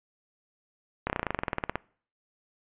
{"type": "slowing click train", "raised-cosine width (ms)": 0.5, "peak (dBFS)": -12, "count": 17, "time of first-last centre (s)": [1.07, 1.756], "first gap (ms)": 29, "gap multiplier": 1.05, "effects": ["noise-tail reverb RT60 0.5 s tail -24 dB re dry", "resampled to 8000 Hz"]}